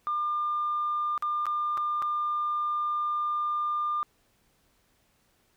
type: tone with dropouts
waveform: sine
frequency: 1200 Hz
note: D6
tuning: 37 cents sharp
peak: -25 dBFS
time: 0.07-4.03 s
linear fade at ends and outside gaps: 0 ms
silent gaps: 1.178-1.224 / 1.456-1.466 / 1.773-1.777 / 2.02-2.024 s
effects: tanh soft clip ceiling -21 dBFS + pink hiss -68 dBFS RMS until 5.56 s